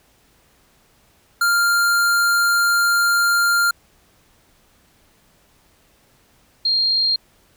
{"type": "tone pair in turn", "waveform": ["square", "sine"], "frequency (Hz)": [1396.9, 4214], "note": ["F6", "C8"], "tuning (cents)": [0, 12], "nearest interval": "octave + perfect fifth", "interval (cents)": 1912, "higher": "second", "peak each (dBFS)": -15, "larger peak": "neither", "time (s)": [[1.41, 3.71], [6.65, 7.16]], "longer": "first", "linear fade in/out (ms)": 5, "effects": ["pink hiss -57 dBFS RMS until 7.56 s"]}